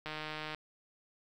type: click train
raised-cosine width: 0.3 ms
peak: -24 dBFS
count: 76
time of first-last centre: 0.06-0.547 s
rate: 154 Hz
effects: 10-bit